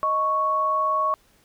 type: tone pair together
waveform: sine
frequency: 623.6 / 1108.7 Hz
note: D#5 / C#6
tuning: +4 / 0 cents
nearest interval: minor seventh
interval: 996 cents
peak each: -28 / -20 dBFS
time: 0.03-1.14 s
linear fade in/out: 0 ms
effects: pink hiss -60 dBFS RMS until 1.44 s